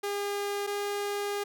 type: tone pair in turn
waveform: sawtooth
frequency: 405.3 / 407.1 Hz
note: G#4 / G#4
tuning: -42 / -35 cents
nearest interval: unison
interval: 7 cents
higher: second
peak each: -26 dBFS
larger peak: neither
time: 0.03-0.67 / 0.67-1.44 s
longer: second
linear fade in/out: 10 ms
effects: none